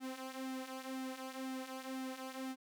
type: tone with flanger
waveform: sawtooth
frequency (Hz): 261.7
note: C4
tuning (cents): 0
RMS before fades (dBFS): -44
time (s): 0-2.56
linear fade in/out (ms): 50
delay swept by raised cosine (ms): 2 to 4.4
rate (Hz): 2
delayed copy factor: -0.7
effects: none